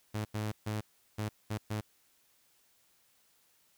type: tone bursts at uneven times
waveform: sawtooth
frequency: 106.8 Hz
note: G#2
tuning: 49 cents sharp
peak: -29 dBFS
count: 6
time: 0.14-0.25 / 0.34-0.52 / 0.66-0.81 / 1.18-1.29 / 1.5-1.58 / 1.7-1.81 s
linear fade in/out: 10 ms
effects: white hiss -69 dBFS RMS until 3.77 s